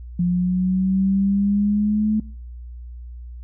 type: linear sweep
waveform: sine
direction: up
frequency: 175.1 to 216.3 Hz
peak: -16 dBFS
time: 0.19-2.2 s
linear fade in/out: 5 ms
effects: noise-tail reverb RT60 0.5 s tail -23 dB re dry + added 60 Hz sine -33 dBFS peak until 3.43 s